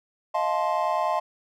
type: chord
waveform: triangle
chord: F dominant seventh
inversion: third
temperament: just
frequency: 628.6 / 698.5 / 873.1 / 1047.7 Hz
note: Eb5 / F5 / A5 / C6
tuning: +18 / 0 / -14 / +2 cents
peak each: -26 dBFS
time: 0.34-1.2 s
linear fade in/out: 10 ms
effects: none